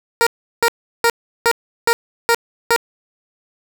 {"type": "tone bursts", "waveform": "15% pulse", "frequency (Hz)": 466.2, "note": "A#4", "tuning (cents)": 0, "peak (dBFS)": -5, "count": 7, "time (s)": [0.21, 2.762], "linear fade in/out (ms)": 0, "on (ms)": 56, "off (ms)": 360, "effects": []}